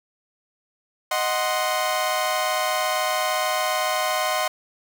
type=chord; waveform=sawtooth; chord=C diminished; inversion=first; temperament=equal; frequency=622.3 / 740 / 1046.5 Hz; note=Eb5 / Gb5 / C6; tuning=0 / 0 / 0 cents; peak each=-22 dBFS; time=1.11-4.48 s; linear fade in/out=5 ms; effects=none